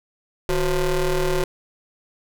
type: ring-modulated tone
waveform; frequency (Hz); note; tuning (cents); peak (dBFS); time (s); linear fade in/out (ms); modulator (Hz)
35% pulse; 174.61; F3; 0; -14; 0.49-1.44; 2; 194
effects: none